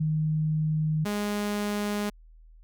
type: tone pair in turn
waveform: sine / sawtooth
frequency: 155.2 / 206.7 Hz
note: D#3 / G#3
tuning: -4 / -8 cents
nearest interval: perfect fourth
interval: 496 cents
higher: second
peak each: -23 dBFS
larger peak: neither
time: 0-1.05 / 1.05-2.1 s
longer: neither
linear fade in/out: 10 ms
effects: added 40 Hz sine -49 dBFS peak until 2.63 s

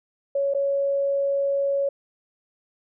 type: tone with dropouts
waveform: sine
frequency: 557 Hz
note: C#5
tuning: 8 cents sharp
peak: -20 dBFS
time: 0.35-1.89 s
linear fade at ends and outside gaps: 5 ms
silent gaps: 0.538-0.547 s
effects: none

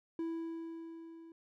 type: tone with level ramp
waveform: triangle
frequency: 329.6 Hz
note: E4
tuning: in tune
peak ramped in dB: -32 to -49 dBFS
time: 0.19-1.32 s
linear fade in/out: 2 ms
effects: none

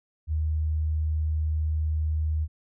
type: tone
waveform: sine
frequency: 77.7 Hz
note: D#2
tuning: 2 cents flat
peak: -23 dBFS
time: 0.27-2.48 s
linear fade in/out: 50 ms
effects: none

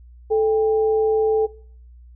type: tone pair together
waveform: sine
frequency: 436.8 / 795.1 Hz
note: A4 / G5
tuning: -13 / +24 cents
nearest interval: minor seventh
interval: 1037 cents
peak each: -15 / -27 dBFS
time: 0.3-1.47 s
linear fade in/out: 20 ms
effects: noise-tail reverb RT60 0.5 s tail -20 dB re dry + added 60 Hz sine -42 dBFS peak until 2.15 s

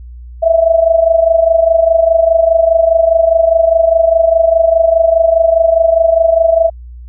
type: tone with amplitude modulation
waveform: sine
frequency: 659.3 Hz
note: E5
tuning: in tune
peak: -3 dBFS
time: 0.42-6.7 s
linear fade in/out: 20 ms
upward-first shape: sine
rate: 24.9 Hz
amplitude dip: 75%
effects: added 60 Hz sine -28 dBFS peak until 7.08 s

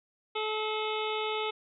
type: harmonic tone with a mistuned harmonic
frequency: 432 Hz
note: A4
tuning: 32 cents flat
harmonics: 1 / 2 / 3 / 5 / 6 / 7 / 8 / 9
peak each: -33 / -36 / -38 / -40 / -41 / -41 / -42 / -43 dBFS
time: 0.35-1.51 s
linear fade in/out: 10 ms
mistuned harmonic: 9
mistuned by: -69 cents
effects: none

